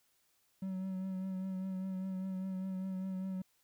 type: tone with vibrato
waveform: triangle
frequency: 188.6 Hz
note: F#3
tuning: 33 cents sharp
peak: -34 dBFS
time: 0.62-3.42 s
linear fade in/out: 5 ms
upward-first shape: triangle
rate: 5 Hz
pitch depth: 30 cents each way
effects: white hiss -74 dBFS RMS until 3.63 s